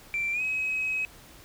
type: tone with pitch glide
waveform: sine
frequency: 2349 to 2547 Hz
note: D7 to D#7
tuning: 0 to +40 cents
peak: -25 dBFS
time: 0.14-1.05 s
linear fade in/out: 0 ms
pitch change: +140 cents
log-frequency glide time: 0.32-0.42 s
effects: tanh soft clip ceiling -22 dBFS + pink hiss -51 dBFS RMS until 1.44 s